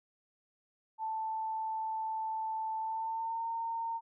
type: tone with pitch glide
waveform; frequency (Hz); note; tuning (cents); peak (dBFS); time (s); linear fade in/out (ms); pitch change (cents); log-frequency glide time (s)
sine; 882 to 914.7; A5 to A#5; +4 to -33; -33; 0.98-4.01; 50; +63; 2.79-3.44
effects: none